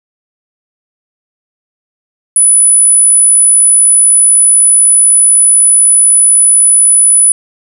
sine tone, 9956 Hz, D#9, in tune, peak -3 dBFS, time 2.36-7.32 s, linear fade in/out 2 ms, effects none

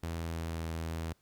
sawtooth tone with pitch glide, 83 to 81.72 Hz, E2 to E2, +12 to -14 cents, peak -31 dBFS, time 0.03-1.13 s, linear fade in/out 5 ms, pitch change -26 cents, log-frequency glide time 0.18-0.66 s, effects pink hiss -72 dBFS RMS until 1.21 s

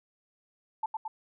sine tone with echo, 880 Hz, A5, in tune, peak -27 dBFS, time 0.83-0.86 s, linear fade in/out 5 ms, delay 110 ms, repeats 2, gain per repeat -3 dB, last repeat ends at 1.08 s, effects none

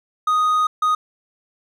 triangle tone bursts at uneven times, 1244.5 Hz, D#6, in tune, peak -13 dBFS, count 2, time 0.27-0.67 / 0.82-0.95 s, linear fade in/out 5 ms, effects none

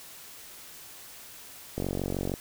click train, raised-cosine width 2 ms, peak -17 dBFS, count 27, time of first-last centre 1.78-2.339 s, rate 46.5 Hz, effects white hiss -47 dBFS RMS until 2.4 s

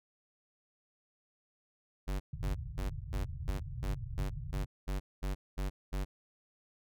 square tone bursts, 48.19 Hz, G1, 29 cents flat, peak -33 dBFS, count 12, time 2.07-6.05 s, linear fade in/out 20 ms, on 130 ms, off 220 ms
white low-pass noise, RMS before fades -41 dBFS, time 2.33-4.66 s, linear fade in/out 5 ms, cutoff 150 Hz, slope 96 dB/octave
effects none

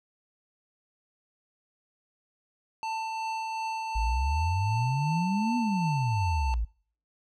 square tone with tremolo, 890 Hz, A5, 20 cents sharp, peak -30 dBFS, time 2.83-6.54 s, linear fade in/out 0 ms, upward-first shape triangle, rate 2.7 Hz, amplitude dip 25%
sine exponential two-way sweep, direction up then down, 51.91 to 246.2 to 51.91 Hz, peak -25 dBFS, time 3.95-6.65 s, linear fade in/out 10 ms, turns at 5.57 s
effects noise-tail reverb RT60 0.5 s tail -25 dB re dry + low-pass 5000 Hz 12 dB/octave

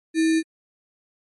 sine tone with sample-and-hold, 322 Hz, E4, 41 cents flat, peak -16 dBFS, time 0.14-0.43 s, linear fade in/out 50 ms, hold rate 2100 Hz, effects MP3 48 kbps

